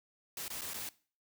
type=noise with dropouts; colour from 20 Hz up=white; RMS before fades=-41 dBFS; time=0.37-0.89 s; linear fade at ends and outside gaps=2 ms; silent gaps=0.481-0.502 / 0.611-0.617 / 0.735-0.742 s; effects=noise-tail reverb RT60 0.4 s tail -20 dB re dry